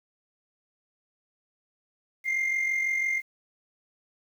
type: tone pair together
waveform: sine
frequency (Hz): 2066 / 2112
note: C7 / C7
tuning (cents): -22 / +16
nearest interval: unison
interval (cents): 38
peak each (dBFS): -30 / -23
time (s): 2.24-3.22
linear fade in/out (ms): 50
effects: tanh soft clip ceiling -22 dBFS + 9-bit